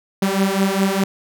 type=beating tone pair; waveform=sawtooth; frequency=191.9 / 196.8 Hz; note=G3 / G3; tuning=-37 / +7 cents; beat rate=4.9 Hz; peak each=-15 dBFS; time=0.22-1.04 s; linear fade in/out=5 ms; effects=none